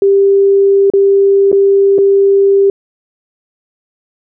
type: tone with dropouts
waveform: sine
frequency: 395.1 Hz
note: G4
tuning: 14 cents sharp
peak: -5 dBFS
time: 0.02-2.7 s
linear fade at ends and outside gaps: 2 ms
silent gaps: 0.901-0.936 / 1.517-1.527 / 1.982-1.986 s
effects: none